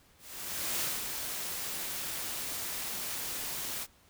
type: noise with ADSR envelope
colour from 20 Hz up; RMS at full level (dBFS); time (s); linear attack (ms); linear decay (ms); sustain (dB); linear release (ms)
white; -32; 0.18-3.87; 630; 200; -5; 48
effects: pink hiss -63 dBFS RMS until 4.09 s